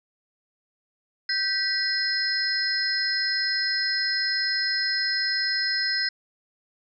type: tone cluster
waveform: sine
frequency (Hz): 1559 / 1953 / 4226 / 5100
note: G6 / B6 / C8 / D#8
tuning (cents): -10 / -20 / +16 / +42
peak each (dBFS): -29 / -30 / -32 / -25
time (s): 1.29-6.09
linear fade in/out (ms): 5
effects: none